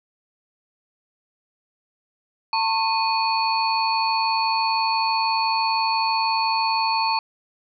sine tone cluster, 897 / 1091 / 2479 / 4411 Hz, A5 / C#6 / D#7 / C#8, +33 / -28 / -7 / -9 cents, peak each -21 / -27 / -28 / -26 dBFS, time 2.53-7.19 s, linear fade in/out 2 ms, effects none

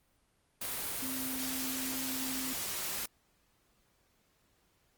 sine tone in noise, 261.6 Hz, C4, in tune, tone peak -39 dBFS, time 1.02-2.53 s, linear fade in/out 5 ms, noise white, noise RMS -37 dBFS, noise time 0.61-3.06 s, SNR -5 dB, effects pink hiss -72 dBFS RMS until 4.97 s + Opus 32 kbps

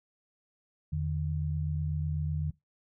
sine tone pair together, 83.4 / 151.37 Hz, E2 / D#3, +21 / -47 cents, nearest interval minor seventh, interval 1032 cents, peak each -32 / -31 dBFS, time 0.92-2.51 s, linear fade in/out 10 ms, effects noise-tail reverb RT60 0.2 s tail -21 dB re dry

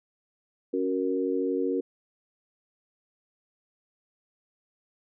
sine chord, F# major, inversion second, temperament equal, 277.2 / 370 / 466.2 Hz, C#4 / F#4 / A#4, 0 / 0 / 0 cents, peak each -29 dBFS, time 0.73-1.81 s, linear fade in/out 10 ms, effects none

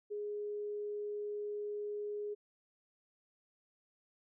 sine tone, 415.3 Hz, G#4, in tune, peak -37 dBFS, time 0.1-2.35 s, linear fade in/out 20 ms, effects none

